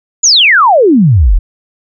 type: exponential sweep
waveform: sine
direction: down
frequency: 7160 to 35 Hz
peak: -3 dBFS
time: 0.23-1.39 s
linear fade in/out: 10 ms
effects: none